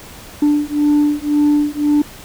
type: beating tone pair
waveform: sine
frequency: 293.7 / 295.6 Hz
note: D4 / D4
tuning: 0 / +11 cents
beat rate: 1.9 Hz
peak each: -13 dBFS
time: 0.42-2.02 s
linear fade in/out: 5 ms
effects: tanh soft clip ceiling -8 dBFS + pink hiss -37 dBFS RMS until 2.24 s